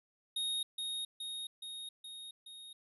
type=tone with echo; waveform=square; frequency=3729 Hz; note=A#7; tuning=in tune; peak=-34 dBFS; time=0.36-0.63 s; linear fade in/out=5 ms; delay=420 ms; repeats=5; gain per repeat=-3 dB; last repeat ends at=2.73 s; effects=resampled to 32000 Hz